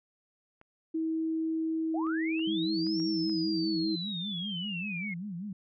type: clicks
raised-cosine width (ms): 0.5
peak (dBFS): -38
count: 6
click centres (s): 0.614 / 2.068 / 2.394 / 2.868 / 3 / 3.296
type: tone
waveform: sine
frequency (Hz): 321.7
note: E4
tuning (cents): -42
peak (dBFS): -28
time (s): 0.94-3.96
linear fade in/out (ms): 10
type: linear two-way sweep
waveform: sine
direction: up then down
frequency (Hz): 614 to 5588 to 2121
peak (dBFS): -35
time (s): 1.94-5.14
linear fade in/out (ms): 5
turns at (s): 3.01
type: tone with vibrato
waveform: sine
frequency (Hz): 188.6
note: F#3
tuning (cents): +33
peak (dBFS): -35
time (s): 2.47-5.53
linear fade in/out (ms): 5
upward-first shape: sine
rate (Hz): 5.1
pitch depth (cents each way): 200
effects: none